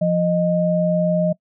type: tone pair together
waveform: sine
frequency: 173.8 / 618.9 Hz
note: F3 / D#5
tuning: -8 / -9 cents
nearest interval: octave + minor seventh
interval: 2199 cents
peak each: -18 dBFS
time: 0.01-1.33 s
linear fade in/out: 10 ms
effects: noise-tail reverb RT60 0.1 s tail -22 dB re dry